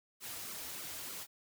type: noise with flanger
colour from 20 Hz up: white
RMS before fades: -44 dBFS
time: 0.2-1.27 s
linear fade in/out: 50 ms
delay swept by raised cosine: 1.1 to 5.5 ms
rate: 3.3 Hz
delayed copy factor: -0.95
effects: none